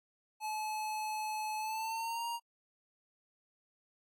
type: tone with pitch glide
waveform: square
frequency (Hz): 860 to 937.8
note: A5 to A#5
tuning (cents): -40 to +10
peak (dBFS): -36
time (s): 0.4-2.4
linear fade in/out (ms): 50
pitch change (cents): +150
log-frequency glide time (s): 1.58-2.26
effects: AAC 64 kbps